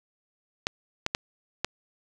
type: clicks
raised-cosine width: 0.2 ms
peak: -8 dBFS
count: 4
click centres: 0.669 / 1.064 / 1.149 / 1.646 s
effects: none